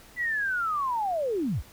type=linear sweep; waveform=sine; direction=down; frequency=1994 to 32.7 Hz; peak=-25 dBFS; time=0.16-1.63 s; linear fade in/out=50 ms; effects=pink hiss -52 dBFS RMS until 1.72 s